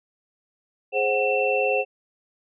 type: tone cluster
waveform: sine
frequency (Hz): 418.1 / 528 / 744 / 2688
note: G#4 / C5 / F#5 / E7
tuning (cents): +12 / +16 / +9 / +33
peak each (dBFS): -26 / -23 / -27 / -25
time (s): 0.92-1.85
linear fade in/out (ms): 50
effects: none